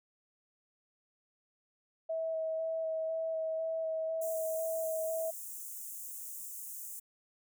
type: tone with vibrato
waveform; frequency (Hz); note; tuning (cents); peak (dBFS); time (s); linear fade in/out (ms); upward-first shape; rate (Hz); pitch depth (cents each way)
sine; 645; E5; -38; -32; 2.09-5.31; 10; square; 2; 10
type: high-pass noise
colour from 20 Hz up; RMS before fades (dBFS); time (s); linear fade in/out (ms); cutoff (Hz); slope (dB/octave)
white; -44; 4.21-7; 10; 6600; 48
effects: none